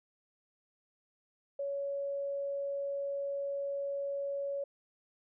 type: tone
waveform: sine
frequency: 560 Hz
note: C#5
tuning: 18 cents sharp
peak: -33 dBFS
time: 1.59-4.64 s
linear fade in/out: 5 ms
effects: none